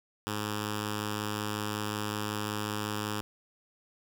5% pulse tone with notch filter, 105.4 Hz, G#2, 26 cents sharp, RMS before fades -34 dBFS, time 0.27-3.21 s, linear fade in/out 0 ms, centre 650 Hz, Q 1.3, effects none

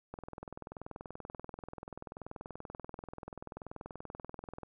click train, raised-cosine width 1 ms, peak -29 dBFS, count 94, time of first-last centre 0.14-4.633 s, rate 20.7 Hz, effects none

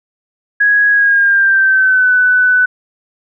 sine tone with pitch glide, 1661.2 to 1497.2 Hz, G#6 to F#6, 0 to +20 cents, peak -7 dBFS, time 0.6-2.66 s, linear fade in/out 10 ms, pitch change -180 cents, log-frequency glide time 0.9-2.11 s, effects none

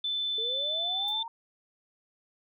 sine tone with pitch glide, 3520 to 3551 Hz, A7 to A7, 0 to +15 cents, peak -28 dBFS, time 0.04-1.23 s, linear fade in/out 5 ms, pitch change +15 cents, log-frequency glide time 0.95-1.08 s
sine linear sweep, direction up, 433.3 to 932.3 Hz, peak -37 dBFS, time 0.38-1.28 s, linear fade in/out 2 ms
violet noise with exponential decay, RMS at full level -44 dBFS, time 1.08-1.17 s, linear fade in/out 2 ms, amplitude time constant 18 ms
effects none

